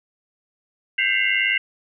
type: tone cluster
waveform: sine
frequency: 1573 / 2023 / 2121 / 2746 / 2863 Hz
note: G6 / B6 / C7 / F7 / F7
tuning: +6 / +41 / +23 / -30 / +42 cents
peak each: -27 / -23 / -22 / -24 / -27 dBFS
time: 0.98-1.58 s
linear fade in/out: 5 ms
effects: none